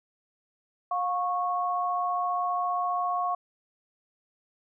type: tone pair together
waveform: sine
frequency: 712.9 / 1102 Hz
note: F5 / C#6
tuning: +35 / -11 cents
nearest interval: minor sixth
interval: 754 cents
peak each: -28 dBFS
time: 0.91-3.35 s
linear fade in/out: 5 ms
effects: none